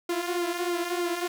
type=tone with flanger; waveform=sawtooth; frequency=349.2 Hz; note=F4; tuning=in tune; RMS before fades=-29 dBFS; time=0.09-1.28 s; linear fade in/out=5 ms; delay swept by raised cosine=1.1 to 6 ms; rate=3.2 Hz; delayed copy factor=-0.6; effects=none